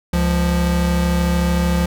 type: tone pair together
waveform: square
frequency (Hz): 69.3 / 174.63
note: C#2 / F3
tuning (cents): 0 / 0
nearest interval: octave + major third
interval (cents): 1600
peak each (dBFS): -19 / -18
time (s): 0.13-1.86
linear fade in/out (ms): 5
effects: none